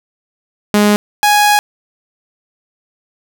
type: tone pair in turn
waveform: sawtooth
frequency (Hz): 207.7 / 830.8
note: G#3 / G#5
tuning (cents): 0 / 0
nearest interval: 2 octaves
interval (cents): 2400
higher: second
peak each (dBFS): -4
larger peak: neither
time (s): 0.74-0.96 / 1.23-1.59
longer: second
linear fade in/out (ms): 0
effects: none